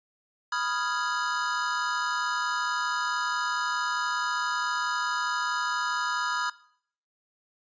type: chord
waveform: square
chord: F half-diminished seventh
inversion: second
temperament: equal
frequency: 987.8 / 1244.5 / 1396.9 / 1661.2 Hz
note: Cb6 / Eb6 / F6 / Ab6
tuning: 0 / 0 / 0 / 0 cents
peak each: -33 dBFS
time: 0.52-6.5 s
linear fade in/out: 5 ms
effects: noise-tail reverb RT60 0.6 s tail -19 dB re dry + resampled to 16000 Hz